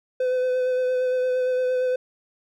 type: tone with vibrato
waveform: triangle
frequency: 507 Hz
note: B4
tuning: 45 cents sharp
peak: -18 dBFS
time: 0.2-1.96 s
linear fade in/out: 5 ms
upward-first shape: sine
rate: 8.7 Hz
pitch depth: 17 cents each way
effects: none